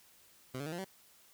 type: tone with pitch steps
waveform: 15% pulse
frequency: 129.2 / 142.53 / 157.24 / 173.46 / 191.36 Hz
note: C3 / C#3 / D#3 / F3 / G3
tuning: -21 / +49 / +19 / -11 / -41 cents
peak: -32 dBFS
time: 0.54-0.845 s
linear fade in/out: 5 ms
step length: 61 ms
effects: white hiss -63 dBFS RMS until 1.33 s